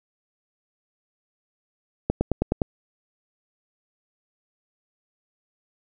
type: accelerating click train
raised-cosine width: 2 ms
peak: -7 dBFS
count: 6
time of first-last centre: 2.1-2.618 s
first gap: 110 ms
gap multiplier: 0.97
effects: none